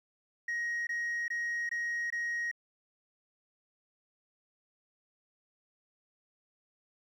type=tone bursts; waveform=sine; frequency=1884 Hz; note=A#6; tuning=18 cents sharp; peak=-29 dBFS; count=5; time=0.48-2.514 s; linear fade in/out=5 ms; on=390 ms; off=21 ms; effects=tanh soft clip ceiling -30 dBFS + 11-bit